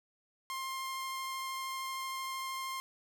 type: tone with vibrato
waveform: sawtooth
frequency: 1059 Hz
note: C6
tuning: 21 cents sharp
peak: -33 dBFS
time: 0.5-2.8 s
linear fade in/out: 0 ms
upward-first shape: triangle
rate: 13 Hz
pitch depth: 8 cents each way
effects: none